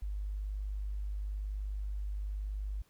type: tone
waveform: sine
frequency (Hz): 50.5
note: G#1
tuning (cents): -48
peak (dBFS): -34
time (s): 0.02-2.82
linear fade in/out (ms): 5
effects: pink hiss -69 dBFS RMS until 2.89 s